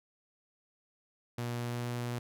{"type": "tone with pitch glide", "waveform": "sawtooth", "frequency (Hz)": [120, 120.76], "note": ["B2", "B2"], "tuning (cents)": [-49, -38], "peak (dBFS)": -30, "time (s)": [1.38, 2.19], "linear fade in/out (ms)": 5, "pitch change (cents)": 11, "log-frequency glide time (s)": [1.56, 1.9], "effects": []}